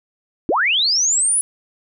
sine linear sweep, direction up, 247.6 to 10250 Hz, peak -14 dBFS, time 0.49-1.41 s, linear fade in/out 0 ms, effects none

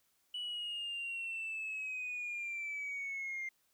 sine linear sweep, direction down, 2960 to 2100 Hz, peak -36 dBFS, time 0.34-3.49 s, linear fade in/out 5 ms, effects tanh soft clip ceiling -35 dBFS + white hiss -75 dBFS RMS until 3.73 s

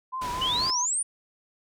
sine tone with vibrato, 1008 Hz, B5, 35 cents sharp, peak -29 dBFS, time 0.12-0.86 s, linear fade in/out 20 ms, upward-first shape triangle, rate 4.1 Hz, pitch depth 74 cents each way
pink low-pass noise, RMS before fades -37 dBFS, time 0.21-0.71 s, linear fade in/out 10 ms, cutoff 8500 Hz, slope 12 dB/octave
sine exponential sweep, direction up, 2878 to 9570 Hz, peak -24 dBFS, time 0.41-1.03 s, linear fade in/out 10 ms
effects none

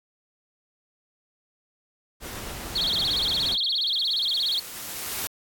pink noise, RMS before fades -36 dBFS, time 2.2-3.57 s, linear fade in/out 50 ms
sine tone with vibrato, 3761 Hz, A#7, 15 cents sharp, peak -22 dBFS, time 2.75-4.6 s, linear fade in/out 10 ms, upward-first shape sine, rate 17 Hz, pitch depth 290 cents each way
white noise with exponential growth, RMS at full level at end -29 dBFS, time 2.87-5.27 s, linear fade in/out 0 ms, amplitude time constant 520 ms
effects AAC 64 kbps

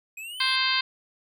square linear sweep, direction up, 2489 to 3520 Hz, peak -36 dBFS, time 0.17-0.56 s, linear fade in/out 5 ms
harmonic tone, 523.3 Hz, C5, in tune, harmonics 2 / 3 / 4 / 5 / 6 / 7 / 8 / 9, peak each -30 / -30 / -30 / -30 / -30 / -30 / -30 / -30 dBFS, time 0.4-0.81 s, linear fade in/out 5 ms
effects none

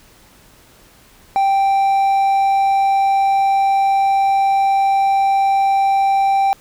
triangle tone, 784 Hz, G5, in tune, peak -10 dBFS, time 1.36-6.53 s, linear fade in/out 0 ms, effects pink hiss -48 dBFS RMS until 6.6 s

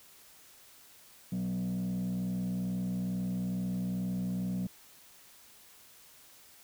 sine tone with frequency modulation, 184.9 Hz, F#3, 1 cent flat, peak -28 dBFS, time 1.32-4.67 s, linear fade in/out 5 ms, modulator 62.3 Hz, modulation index 0.65, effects tanh soft clip ceiling -30 dBFS + white hiss -57 dBFS RMS until 6.63 s

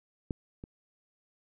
clicks, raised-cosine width 3 ms, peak -19 / -29 dBFS, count 2, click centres 0.308 / 0.639 s, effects none

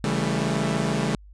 sawtooth chord, A dominant seventh, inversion first, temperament equal with one note detuned, 138.59 / 164.81 / 199.08 / 220 Hz, C#3 / E3 / G3 / A3, 0 / 0 / +27 / 0 cents, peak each -24 dBFS, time 0.04-1.15 s, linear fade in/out 0 ms, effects added 50 Hz sine -44 dBFS peak until 1.33 s + resampled to 22050 Hz

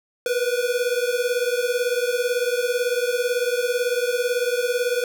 square beating tone pair, 480 / 498 Hz, B4 / B4, -49 / +14 cents, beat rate 18 Hz, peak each -24 dBFS, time 0.26-5.04 s, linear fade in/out 2 ms, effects none

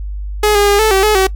sawtooth tone with pitch steps, 421.2 / 408.4 / 405.9 / 436.7 / 384.9 / 426.2 / 381 Hz, G#4 / G#4 / G#4 / A4 / G4 / G#4 / G4, +24 / -29 / -40 / -13 / -32 / +45 / -49 cents, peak -5 dBFS, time 0.43-1.27 s, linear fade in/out 5 ms, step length 120 ms, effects noise-tail reverb RT60 0.1 s tail -20 dB re dry + added 50 Hz sine -20 dBFS peak until 1.35 s

